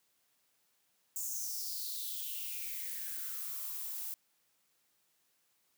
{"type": "noise with high-pass filter sweep", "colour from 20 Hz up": "violet", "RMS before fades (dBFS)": -40, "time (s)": [1.16, 4.14], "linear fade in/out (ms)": 0, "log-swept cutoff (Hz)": [7300, 730], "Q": 5.6, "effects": ["white hiss -75 dBFS RMS until 5.77 s", "high-pass 100 Hz 12 dB/octave"]}